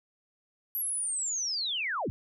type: linear sweep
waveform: sine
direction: down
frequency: 11840 to 54.6 Hz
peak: -29 dBFS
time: 0.75-2.1 s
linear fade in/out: 0 ms
effects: none